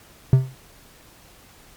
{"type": "tone with exponential decay", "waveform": "triangle", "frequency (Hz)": 130.81, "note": "C3", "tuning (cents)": 0, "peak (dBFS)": -5, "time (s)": [0.33, 0.55], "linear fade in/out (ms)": 2, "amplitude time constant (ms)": 47, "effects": ["pink hiss -50 dBFS RMS until 1.76 s", "MP3 96 kbps"]}